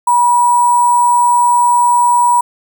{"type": "tone with sample-and-hold", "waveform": "sine", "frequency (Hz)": 970, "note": "B5", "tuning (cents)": -31, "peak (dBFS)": -7, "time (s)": [0.07, 2.41], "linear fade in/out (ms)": 5, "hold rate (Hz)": 8820, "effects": []}